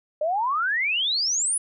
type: exponential sweep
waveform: sine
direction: up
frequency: 587.3 to 10230 Hz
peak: -21 dBFS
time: 0.21-1.58 s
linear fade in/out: 5 ms
effects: none